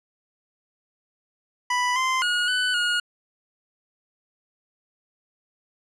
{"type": "tone with pitch steps", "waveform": "25% pulse", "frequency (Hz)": [988, 1039, 1444, 1500, 1438], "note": ["B5", "C6", "F#6", "F#6", "F#6"], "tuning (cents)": [0, -12, -43, 23, -50], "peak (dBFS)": -17, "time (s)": [1.7, 3], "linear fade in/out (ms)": 5, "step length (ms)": 260, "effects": ["low-pass 7000 Hz 12 dB/octave"]}